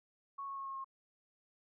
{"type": "tone with pitch steps", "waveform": "sine", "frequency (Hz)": [1106, 1098.4, 1090.8, 1083.2, 1075.8], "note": ["C#6", "C#6", "C#6", "C#6", "C6"], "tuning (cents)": [-4, -16, -28, -40, 48], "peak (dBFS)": -40, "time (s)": [0.38, 0.845], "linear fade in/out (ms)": 10, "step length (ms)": 93, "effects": []}